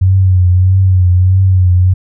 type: tone with vibrato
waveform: sine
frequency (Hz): 92.5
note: F#2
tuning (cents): 0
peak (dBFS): -5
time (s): 0.01-1.94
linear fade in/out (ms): 10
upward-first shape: triangle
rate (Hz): 1.6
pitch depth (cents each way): 62
effects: none